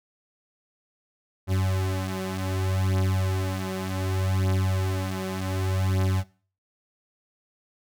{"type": "beating tone pair", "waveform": "40% pulse", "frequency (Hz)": [94, 94.66], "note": ["F#2", "F#2"], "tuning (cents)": [28, 40], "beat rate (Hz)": 0.66, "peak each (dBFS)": [-27, -25], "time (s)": [1.47, 6.24], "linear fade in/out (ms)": 50, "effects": ["noise-tail reverb RT60 0.4 s tail -20 dB re dry"]}